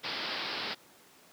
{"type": "low-pass noise", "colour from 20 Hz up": "white", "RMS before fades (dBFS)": -36, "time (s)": [0.03, 0.75], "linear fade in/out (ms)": 20, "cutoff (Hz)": 5100, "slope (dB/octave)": 96, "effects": ["pink hiss -58 dBFS RMS until 1.32 s", "high-pass 200 Hz 12 dB/octave"]}